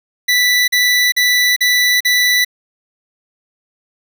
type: tone bursts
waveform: 25% pulse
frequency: 1975.5 Hz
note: B6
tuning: in tune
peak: -7 dBFS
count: 5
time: 0.28-2.448 s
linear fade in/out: 10 ms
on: 400 ms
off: 42 ms
effects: none